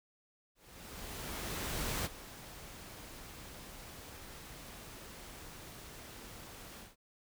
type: noise with ADSR envelope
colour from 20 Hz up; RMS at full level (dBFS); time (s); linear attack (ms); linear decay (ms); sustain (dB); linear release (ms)
pink; -36; 0.55-6.96; 1500; 28; -14; 160
effects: none